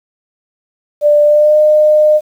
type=tone with pitch glide; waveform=sine; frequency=591 to 608.3 Hz; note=D5 to D#5; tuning=+11 to -39 cents; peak=-5 dBFS; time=1.01-2.21 s; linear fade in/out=50 ms; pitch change=+50 cents; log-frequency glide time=1.23-1.58 s; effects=7-bit